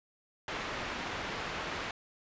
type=low-pass noise; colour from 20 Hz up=white; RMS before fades=-38 dBFS; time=0.48-1.91 s; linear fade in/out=2 ms; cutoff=2200 Hz; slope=12 dB/octave; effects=resampled to 16000 Hz